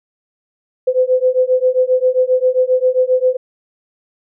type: beating tone pair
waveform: sine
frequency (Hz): 506 / 513.5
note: B4 / C5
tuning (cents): +42 / -33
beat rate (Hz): 7.5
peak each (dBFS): -14 / -14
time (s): 0.87-3.37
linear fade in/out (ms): 10
effects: none